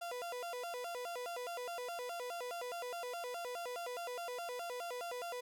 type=tone with vibrato; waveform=35% pulse; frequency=584 Hz; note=D5; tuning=10 cents flat; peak=-39 dBFS; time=0.01-5.41 s; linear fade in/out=10 ms; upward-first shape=square; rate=4.8 Hz; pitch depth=290 cents each way; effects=none